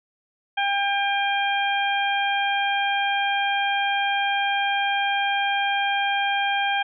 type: harmonic tone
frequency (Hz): 800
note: G5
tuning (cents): +35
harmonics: 1 / 2 / 3 / 4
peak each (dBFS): -23 / -26 / -28 / -29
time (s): 0.57-6.83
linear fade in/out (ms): 10
effects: none